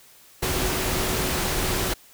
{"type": "tone in noise", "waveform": "sine", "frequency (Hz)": 370, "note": "F#4", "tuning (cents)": 0, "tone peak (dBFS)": -33, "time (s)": [0.42, 1.94], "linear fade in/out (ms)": 10, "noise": "pink", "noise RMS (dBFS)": -25, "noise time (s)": [0.42, 1.94], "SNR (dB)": -11, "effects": ["white hiss -52 dBFS RMS until 2.13 s"]}